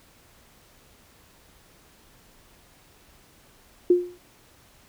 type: tone with exponential decay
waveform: sine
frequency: 355.2 Hz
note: F4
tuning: 29 cents sharp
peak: -11 dBFS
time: 3.9-4.18 s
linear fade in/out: 5 ms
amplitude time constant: 59 ms
effects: pink hiss -56 dBFS RMS until 4.88 s